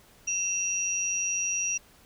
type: tone pair together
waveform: sine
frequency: 2700 / 5756 Hz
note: E7 / F#8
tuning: +41 / -49 cents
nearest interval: octave + minor second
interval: 1310 cents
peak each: -32 / -27 dBFS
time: 0.27-1.78 s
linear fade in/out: 10 ms
effects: pink hiss -57 dBFS RMS until 2.05 s